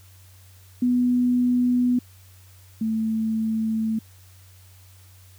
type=tone pair in turn; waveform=sine; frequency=246.9 / 221.3 Hz; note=B3 / A3; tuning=0 / +10 cents; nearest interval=major second; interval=190 cents; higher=first; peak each=-17 / -21 dBFS; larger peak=first; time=0.82-1.99 / 2.81-3.99 s; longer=second; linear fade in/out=5 ms; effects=added 93 Hz sine -48 dBFS peak until 5.38 s + white hiss -55 dBFS RMS until 5.38 s